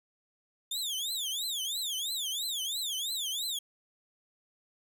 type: tone with vibrato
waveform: sawtooth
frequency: 3516 Hz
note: A7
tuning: 2 cents flat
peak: -29 dBFS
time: 0.71-3.59 s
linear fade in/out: 5 ms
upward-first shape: triangle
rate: 3 Hz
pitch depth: 290 cents each way
effects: none